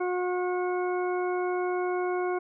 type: harmonic tone with a mistuned harmonic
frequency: 361.2 Hz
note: F#4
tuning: 42 cents flat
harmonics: 1 / 2 / 3 / 4 / 6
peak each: -27 / -33 / -37 / -39 / -43 dBFS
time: 0-2.39 s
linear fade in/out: 10 ms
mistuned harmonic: 6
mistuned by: +23 cents
effects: none